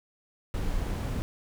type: noise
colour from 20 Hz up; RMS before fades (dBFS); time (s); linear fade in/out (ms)
brown; -30; 0.54-1.22; 0
effects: none

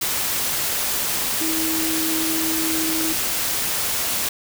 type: tone in noise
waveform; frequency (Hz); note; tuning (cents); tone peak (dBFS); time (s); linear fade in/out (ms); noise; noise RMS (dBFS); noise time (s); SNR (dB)
sine; 320.7; E4; -48; -24; 1.41-3.13; 5; white; -23; 0.01-4.29; -4
effects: none

